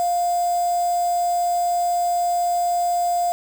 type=tone with quantisation; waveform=sine; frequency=701 Hz; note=F5; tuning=6 cents sharp; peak=-18 dBFS; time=0-3.32 s; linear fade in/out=0 ms; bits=5; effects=none